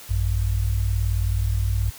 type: tone pair together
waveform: sine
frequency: 57.08 / 96 Hz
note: A#1 / G2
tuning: -36 / -36 cents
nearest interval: major sixth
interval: 900 cents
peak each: -22 dBFS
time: 0.09-1.91 s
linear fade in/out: 20 ms
effects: white hiss -42 dBFS RMS until 1.98 s